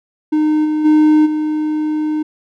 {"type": "tone with level steps", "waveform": "triangle", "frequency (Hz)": 306.5, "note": "D#4", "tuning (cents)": -26, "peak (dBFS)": [-9, -12, -5, -13], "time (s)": [0.32, 2.23], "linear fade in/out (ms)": 10, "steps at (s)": [0.64, 0.84, 1.25], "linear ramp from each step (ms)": 20, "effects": []}